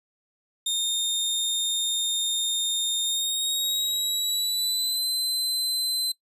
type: tone with pitch glide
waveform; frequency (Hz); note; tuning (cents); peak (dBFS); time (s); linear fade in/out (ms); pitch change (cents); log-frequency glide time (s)
sawtooth; 3659 to 4060; A#7 to B7; -33 to +47; -21; 0.66-6.12; 5; +180; 3.03-5.05
effects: noise-tail reverb RT60 0.1 s tail -21 dB re dry + resampled to 32000 Hz